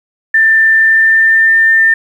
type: tone with pitch glide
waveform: sine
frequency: 1783 to 1798.5 Hz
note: A6 to A6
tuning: +22 to +37 cents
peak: -5 dBFS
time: 0.34-1.94 s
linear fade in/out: 5 ms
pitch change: +15 cents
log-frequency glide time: 0.74-1.55 s
effects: 7-bit